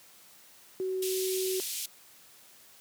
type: tone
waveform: sine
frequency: 375.3 Hz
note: F#4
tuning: 25 cents sharp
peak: -29 dBFS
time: 0.8-1.6 s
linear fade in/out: 0 ms
type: band-pass noise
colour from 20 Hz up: white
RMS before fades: -36 dBFS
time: 1.02-1.86 s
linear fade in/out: 5 ms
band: 2700 to 14000 Hz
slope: 24 dB/octave
effects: white hiss -56 dBFS RMS until 2.8 s + high-pass 100 Hz 12 dB/octave